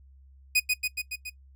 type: tone with echo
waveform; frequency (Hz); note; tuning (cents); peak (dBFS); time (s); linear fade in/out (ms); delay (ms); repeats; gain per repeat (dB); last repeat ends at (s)
sawtooth; 2489; D#7; 0; -16; 0.55-0.6; 10; 140; 5; -3; 1.3
effects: noise-tail reverb RT60 0.1 s tail -20 dB re dry + added 67 Hz sine -51 dBFS peak until 1.55 s